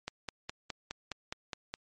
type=click train; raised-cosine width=0.2 ms; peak=-19 dBFS; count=9; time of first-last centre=0.08-1.74 s; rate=4.82 Hz; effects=MP3 48 kbps